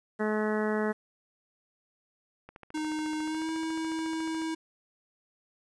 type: harmonic tone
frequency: 213.8 Hz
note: A3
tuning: 49 cents flat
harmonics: 1 / 2 / 3 / 4 / 5 / 6 / 7 / 8 / 9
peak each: -30 / -30 / -36 / -39 / -41 / -42 / -40 / -40 / -42 dBFS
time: 0.19-0.93 s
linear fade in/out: 20 ms
type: click train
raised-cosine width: 0.5 ms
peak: -31 dBFS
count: 28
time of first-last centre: 2.49-4.419 s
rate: 14 Hz
type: tone with pitch glide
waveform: square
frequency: 308.9 to 321.6 Hz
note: D#4 to E4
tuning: -12 to -43 cents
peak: -31 dBFS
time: 2.74-4.55 s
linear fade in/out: 10 ms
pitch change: +69 cents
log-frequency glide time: 3.22-3.5 s
effects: resampled to 22050 Hz + 10-bit